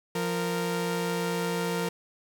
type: tone pair together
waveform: sawtooth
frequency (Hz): 174.61 / 463.7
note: F3 / A#4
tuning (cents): 0 / -9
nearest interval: octave + perfect fourth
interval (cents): 1691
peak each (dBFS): -26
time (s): 0.15-1.89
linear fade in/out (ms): 5
effects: none